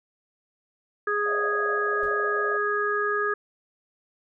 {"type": "harmonic tone", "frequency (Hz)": 414.4, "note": "G#4", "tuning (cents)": -4, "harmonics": [1, 3, 4], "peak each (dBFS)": [-27, -27, -27], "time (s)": [1.07, 3.34], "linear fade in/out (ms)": 5}
{"type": "band-pass noise", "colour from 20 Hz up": "white", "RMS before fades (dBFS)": -37, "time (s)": [1.25, 2.58], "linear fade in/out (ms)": 10, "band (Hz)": [520, 690], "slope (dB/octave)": 96}
{"type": "noise with exponential decay", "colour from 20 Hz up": "brown", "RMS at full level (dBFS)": -39, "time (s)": [2.03, 2.2], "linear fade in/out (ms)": 2, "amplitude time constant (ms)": 36}
{"effects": []}